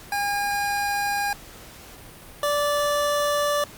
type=tone pair in turn; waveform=25% pulse; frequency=812 / 583.3 Hz; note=G#5 / D5; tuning=-39 / -12 cents; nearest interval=tritone; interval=573 cents; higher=first; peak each=-19 / -17 dBFS; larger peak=second; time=0.12-1.33 / 2.43-3.64 s; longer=neither; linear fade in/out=2 ms; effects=pink hiss -44 dBFS RMS until 3.77 s + Opus 48 kbps